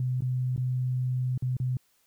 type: tone with dropouts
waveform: sine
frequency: 127 Hz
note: B2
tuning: 49 cents sharp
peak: -25 dBFS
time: 0-1.77 s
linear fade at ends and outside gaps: 2 ms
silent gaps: 0.207-0.221 / 0.563-0.577 / 1.377-1.423 / 1.568-1.6 s
effects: white hiss -68 dBFS RMS until 2.06 s